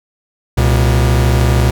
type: tone pair together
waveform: 45% pulse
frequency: 66.48 / 119.9 Hz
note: C2 / A#2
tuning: +28 / +49 cents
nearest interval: minor seventh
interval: 1021 cents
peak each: -12 dBFS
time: 0.57-1.71 s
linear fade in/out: 10 ms
effects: none